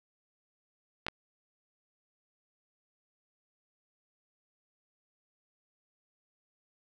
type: clicks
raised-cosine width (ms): 0.3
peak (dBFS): -17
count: 2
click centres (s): 1.066 / 1.084
effects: none

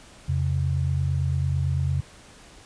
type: tone pair together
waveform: sine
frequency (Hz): 86.17 / 135.1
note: F2 / C#3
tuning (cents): -23 / -44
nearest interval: minor sixth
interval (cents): 779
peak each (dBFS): -24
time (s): 0.28-2.01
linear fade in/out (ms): 10
effects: pink hiss -49 dBFS RMS until 2.65 s + resampled to 22050 Hz

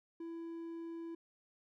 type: tone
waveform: triangle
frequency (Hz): 332.8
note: E4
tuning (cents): +17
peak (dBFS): -40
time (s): 0.2-1.15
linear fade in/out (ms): 5
effects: none

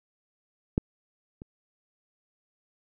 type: clicks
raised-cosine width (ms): 3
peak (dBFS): -10 / -28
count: 2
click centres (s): 0.779 / 1.419
effects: none

